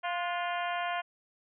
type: harmonic tone with a mistuned harmonic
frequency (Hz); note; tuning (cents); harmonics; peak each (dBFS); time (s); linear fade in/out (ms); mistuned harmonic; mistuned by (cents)
349.2; F4; 0; 2 / 3 / 4 / 5 / 6 / 7 / 8 / 9; -33 / -37 / -39 / -41 / -43 / -44 / -45 / -46; 0.03-1.02; 20; 4; +54
effects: none